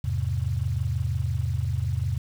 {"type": "chord", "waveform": "sine", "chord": "E augmented", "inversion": "none", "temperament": "just", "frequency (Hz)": [82.41, 103.01, 128.76], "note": ["E2", "G#2", "B#2"], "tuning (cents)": [0, -14, -27], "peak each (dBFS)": -28, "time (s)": [0.04, 2.18], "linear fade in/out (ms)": 5, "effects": ["8-bit"]}